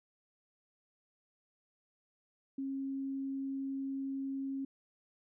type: tone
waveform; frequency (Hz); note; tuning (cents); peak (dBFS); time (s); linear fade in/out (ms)
sine; 271.1; C#4; -38; -35; 2.58-4.65; 5
effects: none